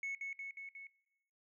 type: tone with echo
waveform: sine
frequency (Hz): 2202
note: C#7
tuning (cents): -12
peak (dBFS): -35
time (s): 0.03-0.15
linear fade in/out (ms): 2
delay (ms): 180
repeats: 4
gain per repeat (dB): -3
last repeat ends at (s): 0.87
effects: noise-tail reverb RT60 1.0 s tail -22 dB re dry + tanh soft clip ceiling -36 dBFS